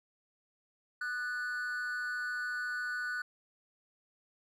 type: tone with amplitude modulation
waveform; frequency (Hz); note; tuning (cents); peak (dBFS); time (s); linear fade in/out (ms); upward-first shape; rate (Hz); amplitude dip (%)
triangle; 1480; F#6; 0; -29; 1.01-3.22; 5; sine; 266; 65
effects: none